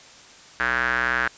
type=tone with band-pass filter; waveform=square; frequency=61.6 Hz; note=B1; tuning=4 cents flat; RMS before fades=-23 dBFS; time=0.6-1.28 s; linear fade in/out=0 ms; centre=1600 Hz; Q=5.8; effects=white hiss -47 dBFS RMS until 1.37 s + resampled to 16000 Hz